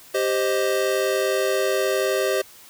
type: chord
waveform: square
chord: C minor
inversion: second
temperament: equal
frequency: 392 / 523.3 / 622.3 Hz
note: G4 / C5 / Eb5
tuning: 0 / 0 / 0 cents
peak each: -24 / -25 / -26 dBFS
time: 0.14-2.42 s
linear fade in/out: 10 ms
effects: white hiss -47 dBFS RMS until 2.69 s